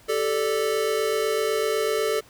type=chord; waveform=square; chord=G suspended second; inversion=none; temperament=equal; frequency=392 / 440 / 587.3 Hz; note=G4 / A4 / D5; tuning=0 / 0 / 0 cents; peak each=-30 / -24 / -30 dBFS; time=0.08-2.21 s; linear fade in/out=20 ms; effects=pink hiss -53 dBFS RMS until 2.29 s